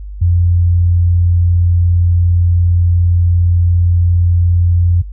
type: tone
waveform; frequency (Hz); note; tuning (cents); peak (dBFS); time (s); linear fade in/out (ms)
sine; 87.31; F2; 0; -8; 0.21-5.02; 10
effects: noise-tail reverb RT60 0.1 s tail -21 dB re dry + added 50 Hz sine -24 dBFS peak until 5.12 s